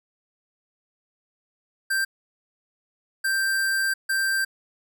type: tone bursts at uneven times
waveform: square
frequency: 1573 Hz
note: G6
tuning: 6 cents sharp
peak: -22 dBFS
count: 3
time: 1.9-2.05 / 3.24-3.94 / 4.09-4.45 s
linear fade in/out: 10 ms
effects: none